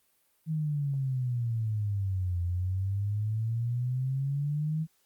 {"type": "exponential two-way sweep", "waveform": "sine", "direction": "down then up", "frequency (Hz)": [160.6, 86.7, 160.6], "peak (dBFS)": -27, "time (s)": [0.46, 4.87], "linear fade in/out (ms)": 50, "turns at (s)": 2.42, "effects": ["white hiss -70 dBFS RMS until 5.05 s", "Opus 32 kbps"]}